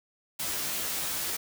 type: noise with comb filter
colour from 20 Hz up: white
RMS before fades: -32 dBFS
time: 0.39-1.37 s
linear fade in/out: 10 ms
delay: 13 ms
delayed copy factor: +0.65
effects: none